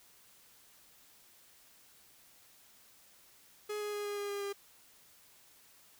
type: tone with pitch steps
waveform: 45% pulse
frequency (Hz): 419.5 / 416.4 / 413.2 / 410.2 / 407.1 / 404 / 401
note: G#4 / G#4 / G#4 / G#4 / G#4 / G#4 / G4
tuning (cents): +17 / +5 / -9 / -21 / -35 / -48 / +39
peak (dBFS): -36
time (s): 3.69-4.53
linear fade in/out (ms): 10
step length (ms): 120
effects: white hiss -62 dBFS RMS until 5.99 s